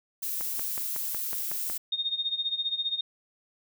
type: noise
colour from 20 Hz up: violet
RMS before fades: -32 dBFS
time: 0.22-1.78 s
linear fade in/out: 10 ms
type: click train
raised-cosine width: 0.5 ms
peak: -24 dBFS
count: 8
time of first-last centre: 0.41-1.699 s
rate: 5.43 Hz
type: tone with tremolo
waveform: sine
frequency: 3690 Hz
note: A#7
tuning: 18 cents flat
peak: -24 dBFS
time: 1.92-3.01 s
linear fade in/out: 5 ms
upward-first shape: sine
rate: 15 Hz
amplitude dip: 80%
effects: none